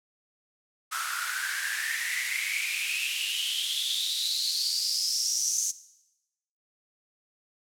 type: noise with high-pass filter sweep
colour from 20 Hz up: white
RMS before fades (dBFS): -29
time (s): 0.91-5.72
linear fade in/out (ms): 20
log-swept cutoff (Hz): 1300 to 6400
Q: 9.5
effects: noise-tail reverb RT60 0.9 s tail -17 dB re dry + low-pass 11000 Hz 12 dB/octave